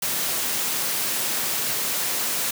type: high-pass noise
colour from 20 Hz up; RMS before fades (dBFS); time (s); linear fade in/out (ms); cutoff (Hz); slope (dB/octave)
white; -25; 0.02-2.51; 5; 110; 96
effects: none